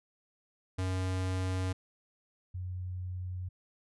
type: tone pair in turn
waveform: square / sine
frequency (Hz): 93 / 91.09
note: F#2 / F#2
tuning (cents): +9 / -27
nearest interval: unison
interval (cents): 36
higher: first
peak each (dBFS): -31 / -35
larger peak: first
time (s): 0.78-1.73 / 2.54-3.49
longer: neither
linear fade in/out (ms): 10
effects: resampled to 24000 Hz